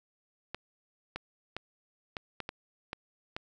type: clicks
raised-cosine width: 0.3 ms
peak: -20 dBFS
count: 8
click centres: 0.546 / 1.16 / 1.566 / 2.168 / 2.403 / 2.491 / 2.931 / 3.365 s
effects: none